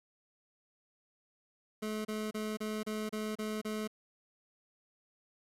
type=tone bursts; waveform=25% pulse; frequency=214.9 Hz; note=A3; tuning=41 cents flat; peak=-31 dBFS; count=8; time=1.82-3.877 s; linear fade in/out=10 ms; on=230 ms; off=31 ms; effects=resampled to 32000 Hz + 10-bit